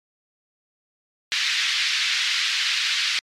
white band-pass noise, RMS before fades -23 dBFS, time 1.32-3.19 s, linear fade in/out 0 ms, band 1700 to 4500 Hz, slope 24 dB/octave, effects MP3 64 kbps

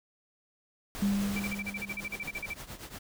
pink noise, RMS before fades -40 dBFS, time 0.95-1.53 s, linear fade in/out 0 ms
sine tone with exponential decay, 200.5 Hz, G3, 39 cents sharp, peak -23 dBFS, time 1.02-2.68 s, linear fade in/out 5 ms, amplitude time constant 360 ms
pink noise with tremolo, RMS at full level -41 dBFS, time 1.2-2.99 s, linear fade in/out 10 ms, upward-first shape triangle, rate 8.7 Hz, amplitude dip 85%
sine tone bursts, 2334 Hz, D7, 11 cents flat, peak -33 dBFS, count 16, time 1.36-2.537 s, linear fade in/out 5 ms, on 37 ms, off 39 ms
effects none

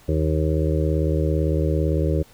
harmonic tone, 77.78 Hz, D#2, in tune, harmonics 1 / 2 / 4 / 5 / 6 / 7, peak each -21 / -24 / -27 / -28 / -29 / -29 dBFS, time 0.08-2.23 s, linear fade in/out 10 ms, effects pink hiss -52 dBFS RMS until 2.33 s

